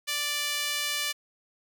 sawtooth tone with high-pass filter, 587.3 Hz, D5, in tune, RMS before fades -30 dBFS, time 0.07-1.13 s, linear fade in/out 20 ms, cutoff 2500 Hz, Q 1.1, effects none

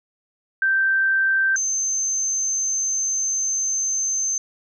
sine tone pair in turn, 1563 / 6252 Hz, G6 / G8, -6 / -6 cents, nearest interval 2 octaves, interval 2400 cents, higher second, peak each -16 / -20 dBFS, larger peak first, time 0.62-1.56 / 1.56-4.38 s, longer second, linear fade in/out 2 ms, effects none

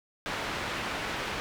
white low-pass noise, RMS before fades -34 dBFS, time 0.26-1.4 s, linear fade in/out 0 ms, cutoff 2300 Hz, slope 12 dB/octave, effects none

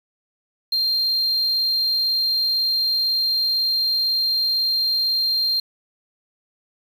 triangle tone, 4186 Hz, C8, in tune, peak -16 dBFS, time 0.72-5.6 s, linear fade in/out 5 ms, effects tanh soft clip ceiling -12 dBFS + 7-bit

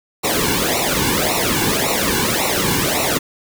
pink noise with flanger, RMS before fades -18 dBFS, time 0.23-3.19 s, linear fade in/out 20 ms, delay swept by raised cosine 0.61 to 1.61 ms, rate 1.8 Hz, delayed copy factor -0.95, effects none

